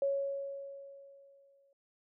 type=tone with exponential decay; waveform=sine; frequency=554.4 Hz; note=C#5; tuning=in tune; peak=-27 dBFS; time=0.02-1.73 s; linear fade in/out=2 ms; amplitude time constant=370 ms; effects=none